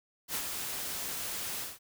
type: noise with ADSR envelope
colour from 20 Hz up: white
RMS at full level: -33 dBFS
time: 0.28-1.79 s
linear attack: 66 ms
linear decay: 71 ms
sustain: -4 dB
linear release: 180 ms
effects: none